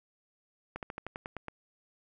slowing click train, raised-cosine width 0.5 ms, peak -23 dBFS, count 9, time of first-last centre 0.76-1.483 s, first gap 68 ms, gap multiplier 1.08, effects none

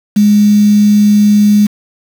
sine tone with quantisation, 207.7 Hz, G#3, in tune, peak -4 dBFS, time 0.16-1.67 s, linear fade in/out 10 ms, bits 4, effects none

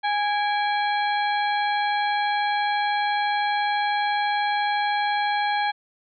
harmonic tone with a mistuned harmonic, 826 Hz, G#5, 10 cents flat, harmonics 1 / 2 / 3 / 4 / 5, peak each -22 / -28 / -32 / -34 / -36 dBFS, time 0.03-5.72 s, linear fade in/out 20 ms, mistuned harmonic 3, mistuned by -110 cents, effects none

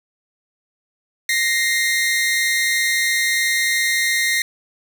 sawtooth tone pair together, 1870 / 2093 Hz, A#6 / C7, +5 / 0 cents, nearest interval major second, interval 195 cents, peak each -16 dBFS, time 1.29-4.42 s, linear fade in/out 2 ms, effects none

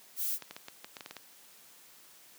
violet noise, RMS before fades -33 dBFS, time 0.16-0.39 s, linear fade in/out 50 ms
clicks, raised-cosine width 0.2 ms, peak -25 dBFS, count 10, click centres 0.423 / 0.51 / 0.565 / 0.684 / 0.845 / 0.968 / 1.008 / 1.061 / 1.11 / 1.167 s
effects white hiss -57 dBFS RMS until 2.38 s + high-pass 150 Hz 12 dB/octave

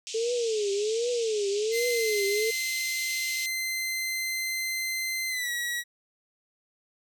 white band-pass noise, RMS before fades -38 dBFS, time 0.07-3.46 s, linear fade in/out 0 ms, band 2500 to 7600 Hz, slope 48 dB/octave
sine tone with vibrato, 440 Hz, A4, in tune, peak -25 dBFS, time 0.14-2.51 s, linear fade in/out 10 ms, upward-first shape triangle, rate 1.3 Hz, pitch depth 200 cents each way
sawtooth tone with pitch glide, 2071 to 1921.2 Hz, C7 to B6, -18 to -48 cents, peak -25 dBFS, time 1.71-5.84 s, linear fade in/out 50 ms, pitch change -130 cents, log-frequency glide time 5.29-5.5 s
effects none

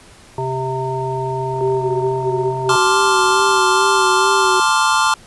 harmonic tone, 130.81 Hz, C3, in tune, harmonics 1 / 3 / 5 / 7, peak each -24 / -23 / -29 / -23 dBFS, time 0.38-2.76 s, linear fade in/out 2 ms
click train, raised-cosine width 1 ms, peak -24 dBFS, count 90, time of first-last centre 1.54-3.581 s, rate 43.6 Hz
sine tone with vibrato, 382.7 Hz, G4, 42 cents flat, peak -18 dBFS, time 1.61-4.6 s, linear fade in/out 2 ms, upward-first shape sine, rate 2.3 Hz, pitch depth 41 cents each way
square chord, D minor seventh, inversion second, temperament equal, 880 / 1046.5 / 1174.7 / 1396.9 Hz, A5 / C6 / D6 / F6, 0 / 0 / 0 / 0 cents, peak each -19 dBFS, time 2.69-5.14 s, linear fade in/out 2 ms
effects pink hiss -44 dBFS RMS until 5.26 s + resampled to 24000 Hz

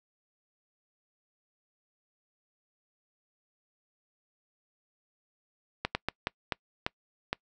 slowing click train, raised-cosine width 0.3 ms, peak -12 dBFS, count 7, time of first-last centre 5.85-7.33 s, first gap 100 ms, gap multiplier 1.36, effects noise-tail reverb RT60 0.1 s tail -26 dB re dry

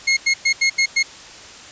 sawtooth tone bursts at uneven times, 2157 Hz, C#7, 48 cents flat, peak -10 dBFS, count 6, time 0.07-0.17 / 0.26-0.34 / 0.45-0.53 / 0.61-0.7 / 0.78-0.86 / 0.96-1.03 s, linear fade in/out 10 ms, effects white hiss -39 dBFS RMS until 1.71 s + resampled to 16000 Hz

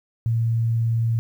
sine tone, 114.7 Hz, A#2, 28 cents flat, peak -18 dBFS, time 0.26-1.19 s, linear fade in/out 0 ms, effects 9-bit

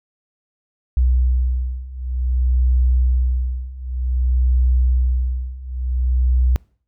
sine beating tone pair, 62.3 / 62.84 Hz, B1 / B1, +16 / +31 cents, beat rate 0.54 Hz, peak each -19 / -17 dBFS, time 0.97-6.56 s, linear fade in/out 0 ms, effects noise-tail reverb RT60 0.5 s tail -25 dB re dry

